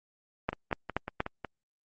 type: two click trains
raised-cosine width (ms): 0.5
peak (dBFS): -20 / -12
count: 6 / 4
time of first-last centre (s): 0.53-1.447 / 0.49-1.204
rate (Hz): 5.45 / 4.2
effects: Opus 32 kbps